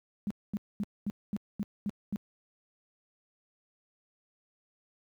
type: tone bursts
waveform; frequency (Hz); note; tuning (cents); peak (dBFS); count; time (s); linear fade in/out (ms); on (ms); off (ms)
sine; 204.6; G#3; -26; -29; 8; 0.27-2.16; 0; 35; 230
effects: high-pass 60 Hz 12 dB/octave + 11-bit